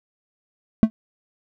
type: tone with exponential decay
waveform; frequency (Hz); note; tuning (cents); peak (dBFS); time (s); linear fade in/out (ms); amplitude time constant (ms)
triangle; 220; A3; 0; -3; 0.83-0.9; 0; 15
effects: none